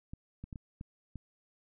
clicks, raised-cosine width 5 ms, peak -30 dBFS, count 6, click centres 0.135 / 0.44 / 0.528 / 0.558 / 0.811 / 1.157 s, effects none

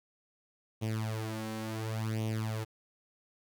sawtooth tone with flanger, 110.2 Hz, A2, 3 cents sharp, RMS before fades -35 dBFS, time 0.81-2.65 s, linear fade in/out 20 ms, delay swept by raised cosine 0.32 to 3.82 ms, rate 0.7 Hz, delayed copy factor +0.8, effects 10-bit

